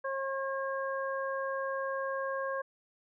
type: harmonic tone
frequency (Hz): 540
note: C#5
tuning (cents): -45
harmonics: 1 / 2 / 3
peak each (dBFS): -34 / -37 / -39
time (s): 0.04-2.62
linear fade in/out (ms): 10
effects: none